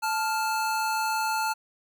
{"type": "tone pair together", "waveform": "square", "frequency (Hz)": [876.9, 1396.9], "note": ["A5", "F6"], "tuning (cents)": [-6, 0], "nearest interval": "minor sixth", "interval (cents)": 806, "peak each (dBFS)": [-27, -31], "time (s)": [0.02, 1.54], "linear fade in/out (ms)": 20, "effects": []}